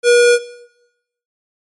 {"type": "tone", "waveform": "square", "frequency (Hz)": 481.3, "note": "B4", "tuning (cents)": -45, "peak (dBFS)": -8, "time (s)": [0.03, 0.39], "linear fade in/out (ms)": 50, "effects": ["noise-tail reverb RT60 0.9 s tail -18 dB re dry", "MP3 48 kbps"]}